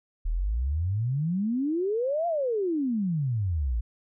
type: exponential two-way sweep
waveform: sine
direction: up then down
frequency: 36.88 to 704 to 53.2 Hz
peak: -24 dBFS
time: 0.25-3.81 s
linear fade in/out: 10 ms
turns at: 2.27 s
effects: none